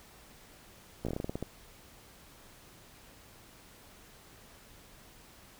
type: slowing click train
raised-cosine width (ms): 2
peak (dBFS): -21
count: 11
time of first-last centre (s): 1.05-1.426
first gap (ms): 16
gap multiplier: 1.18
effects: pink hiss -56 dBFS RMS until 5.59 s